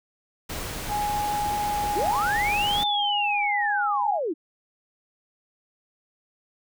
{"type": "noise", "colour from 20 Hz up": "pink", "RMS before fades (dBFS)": -33, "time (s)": [0.49, 2.84], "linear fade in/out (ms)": 10}
{"type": "tone with pitch glide", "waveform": "sine", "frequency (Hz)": [830.6, 822], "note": ["G#5", "G#5"], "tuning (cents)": [0, -18], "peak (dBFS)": -24, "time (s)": [0.88, 4.2], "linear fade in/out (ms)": 50, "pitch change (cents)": -18, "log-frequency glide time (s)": [1.36, 3.26]}
{"type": "linear two-way sweep", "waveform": "sine", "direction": "up then down", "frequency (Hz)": [280, 3591, 280], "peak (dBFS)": -24, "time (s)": [1.95, 4.34], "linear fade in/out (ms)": 20, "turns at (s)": 2.84}
{"effects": []}